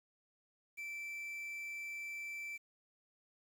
triangle tone with quantisation, 2332 Hz, D7, 13 cents flat, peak -40 dBFS, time 0.77-2.58 s, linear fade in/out 20 ms, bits 10, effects none

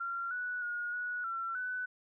sine tone with pitch steps, 1378 / 1476 / 1438 / 1465 / 1353 / 1498 Hz, F6 / F#6 / F#6 / F#6 / E6 / F#6, -24 / -5 / -50 / -18 / +45 / +21 cents, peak -34 dBFS, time 0-1.86 s, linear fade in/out 10 ms, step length 310 ms, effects none

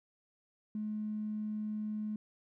triangle tone with tanh clipping, 213.1 Hz, G#3, 45 cents sharp, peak -34 dBFS, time 0.75-2.16 s, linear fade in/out 2 ms, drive 2 dB, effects none

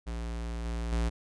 square tone with level steps, 57.6 Hz, A#1, 20 cents flat, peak -34 / -32 / -27 dBFS, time 0.06-1.1 s, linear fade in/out 20 ms, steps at 0.65 / 0.92 s, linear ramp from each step 2 ms, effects resampled to 22050 Hz

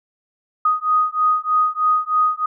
sine beating tone pair, 1244.5 / 1247.7 Hz, D#6 / D#6, 0 / +4 cents, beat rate 3.2 Hz, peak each -18 dBFS, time 0.65-2.46 s, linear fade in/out 5 ms, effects none

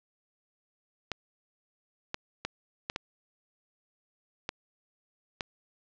clicks, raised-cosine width 0.2 ms, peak -14 dBFS, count 7, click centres 1.117 / 2.144 / 2.45 / 2.899 / 2.961 / 4.491 / 5.408 s, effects low-pass 5000 Hz 12 dB/octave

